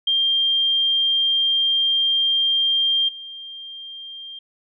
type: tone with level steps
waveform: sine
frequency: 3190 Hz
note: G7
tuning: 30 cents sharp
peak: -16 / -33 dBFS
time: 0.07-4.39 s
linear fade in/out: 5 ms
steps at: 3.08 s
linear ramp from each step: 10 ms
effects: none